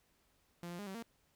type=tone with pitch steps; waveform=sawtooth; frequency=172.9 / 174.4 / 204.6 / 191.4 / 230.9 Hz; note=F3 / F3 / G#3 / G3 / A#3; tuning=-17 / -2 / -26 / -41 / -16 cents; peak=-39 dBFS; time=0.63-1.025 s; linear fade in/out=0 ms; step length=79 ms; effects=pink hiss -74 dBFS RMS until 1.35 s